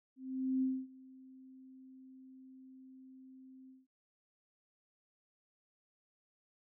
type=tone with ADSR envelope; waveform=sine; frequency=261.4 Hz; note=C4; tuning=1 cent flat; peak=-29 dBFS; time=0.16-3.87 s; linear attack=460 ms; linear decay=250 ms; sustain=-24 dB; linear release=180 ms; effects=none